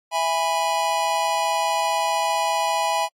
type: chord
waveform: square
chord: E major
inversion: none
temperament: just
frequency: 659.3 / 824.1 / 988.9 Hz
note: E5 / G#5 / B5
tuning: 0 / -14 / +2 cents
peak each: -27 / -24 / -25 dBFS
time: 0.11-3.09 s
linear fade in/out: 50 ms
effects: low-pass 11000 Hz 12 dB/octave + AAC 64 kbps